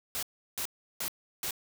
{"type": "noise bursts", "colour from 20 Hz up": "white", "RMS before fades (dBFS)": -34, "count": 4, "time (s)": [0.15, 1.508], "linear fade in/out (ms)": 0, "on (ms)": 77, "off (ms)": 350, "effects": []}